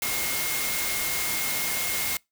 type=tone in noise; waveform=sine; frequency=2142 Hz; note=C7; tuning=40 cents sharp; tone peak=-33 dBFS; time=0.02-2.17 s; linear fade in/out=2 ms; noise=white; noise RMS=-28 dBFS; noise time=0.02-2.17 s; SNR=-8 dB; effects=noise-tail reverb RT60 0.2 s tail -25 dB re dry